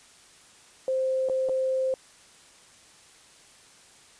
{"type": "tone with dropouts", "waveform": "sine", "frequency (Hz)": 523.3, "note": "C5", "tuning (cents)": 0, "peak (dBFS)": -23, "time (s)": [0.88, 1.94], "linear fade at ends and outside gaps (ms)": 1, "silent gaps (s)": [[1.288, 1.297], [1.488, 1.494]], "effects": ["white hiss -54 dBFS RMS until 4.19 s", "resampled to 22050 Hz"]}